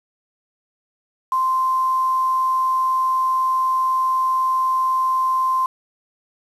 sine tone with quantisation, 1042 Hz, C6, 7 cents flat, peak -16 dBFS, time 1.32-5.66 s, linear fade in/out 2 ms, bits 6, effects low-pass 10000 Hz 12 dB/octave

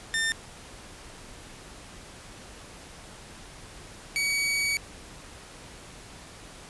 sawtooth tone pair in turn, 1800 / 2263 Hz, A6 / C#7, +39 / +35 cents, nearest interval major third, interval 396 cents, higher second, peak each -21 dBFS, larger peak neither, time 0.14-0.32 / 4.16-4.77 s, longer second, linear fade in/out 0 ms, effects pink hiss -46 dBFS RMS until 6.69 s + resampled to 24000 Hz

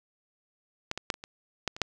clicks, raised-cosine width 0.2 ms, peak -13 / -17 / -9 / -26 / -24 / -11 / -24 / -7 dBFS, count 8, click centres 0.914 / 0.976 / 1.102 / 1.141 / 1.239 / 1.677 / 1.765 / 1.817 s, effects none

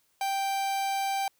45% pulse tone, 784 Hz, G5, in tune, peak -27 dBFS, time 0.21-1.28 s, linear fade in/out 2 ms, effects white hiss -70 dBFS RMS until 1.39 s

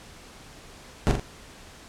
brown noise with echo, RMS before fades -19 dBFS, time 1.07-1.11 s, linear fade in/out 0 ms, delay 43 ms, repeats 2, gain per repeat -6 dB, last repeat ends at 1.196 s, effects pink hiss -47 dBFS RMS until 1.88 s + low-pass 9000 Hz 12 dB/octave

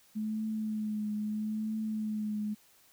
sine tone with vibrato, 214.4 Hz, A3, 45 cents flat, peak -31 dBFS, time 0.15-2.55 s, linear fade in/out 20 ms, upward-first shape triangle, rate 0.77 Hz, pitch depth 35 cents each way, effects white hiss -63 dBFS RMS until 2.92 s

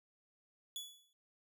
sawtooth tone with exponential decay, 3412 Hz, G#7, 46 cents sharp, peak -36 dBFS, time 0.76-1.13 s, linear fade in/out 1 ms, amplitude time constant 80 ms, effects none

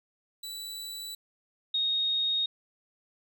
sawtooth / sine tone pair in turn, 3951 / 3729 Hz, B7 / A#7, 0 / 0 cents, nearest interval minor second, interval 100 cents, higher first, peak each -34 / -25 dBFS, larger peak second, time 0.43-1.15 / 1.74-2.46 s, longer neither, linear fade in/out 5 ms, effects none

